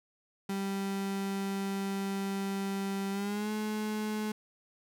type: tone with pitch glide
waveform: 35% pulse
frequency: 196 to 213.7 Hz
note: G3 to G#3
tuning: 0 to +50 cents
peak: -30 dBFS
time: 0.49-4.32 s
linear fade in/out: 5 ms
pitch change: +150 cents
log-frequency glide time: 3.11-3.51 s
effects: none